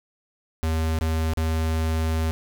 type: tone with dropouts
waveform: square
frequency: 80.2 Hz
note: E2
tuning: 47 cents flat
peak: -22 dBFS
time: 0.63-2.31 s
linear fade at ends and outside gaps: 0 ms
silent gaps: 0.988-1.011 / 1.335-1.373 s
effects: none